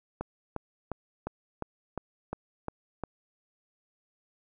click train, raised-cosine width 1 ms, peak -19 dBFS, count 9, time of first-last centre 0.21-3.037 s, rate 2.83 Hz, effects none

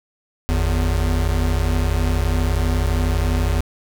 square tone pair together, 49.83 / 82 Hz, G1 / E2, +29 / -9 cents, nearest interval major sixth, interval 862 cents, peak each -20 dBFS, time 0.49-3.61 s, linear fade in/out 0 ms, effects 9-bit

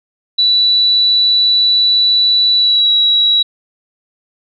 sine tone with pitch glide, 3953 to 3883 Hz, B7 to B7, +1 to -30 cents, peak -8 dBFS, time 0.38-3.43 s, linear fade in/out 10 ms, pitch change -31 cents, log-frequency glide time 2.56-2.91 s, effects none

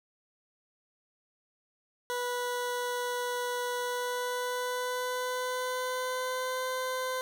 20% pulse tone with pitch glide, 490.5 to 513.4 Hz, B4 to C5, -12 to -33 cents, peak -26 dBFS, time 2.1-7.21 s, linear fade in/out 0 ms, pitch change +79 cents, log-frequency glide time 3.78-6.68 s, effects none

